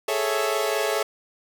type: chord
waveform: sawtooth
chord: A major seventh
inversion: third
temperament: equal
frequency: 415.3 / 440 / 554.4 / 659.3 Hz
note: G#4 / A4 / C#5 / E5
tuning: 0 / 0 / 0 / 0 cents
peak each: -24 dBFS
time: 0.08-1.03 s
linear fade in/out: 5 ms
effects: none